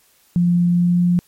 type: tone with pitch glide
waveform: sine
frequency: 174.61 to 176.13 Hz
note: F3 to F3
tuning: 0 to +15 cents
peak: -12 dBFS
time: 0.36-1.19 s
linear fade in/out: 0 ms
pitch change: +15 cents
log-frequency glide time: 0.7-1.02 s
effects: white hiss -56 dBFS RMS until 1.27 s + MP3 64 kbps